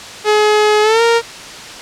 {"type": "tone with pitch glide", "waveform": "sawtooth", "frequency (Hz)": [423.3, 464.3], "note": ["G#4", "A#4"], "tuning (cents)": [33, -7], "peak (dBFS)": -5, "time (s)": [0.24, 1.22], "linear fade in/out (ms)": 50, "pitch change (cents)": 160, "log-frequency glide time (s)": [0.82, 1.02], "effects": ["white hiss -30 dBFS RMS until 1.81 s", "low-pass 6000 Hz 12 dB/octave"]}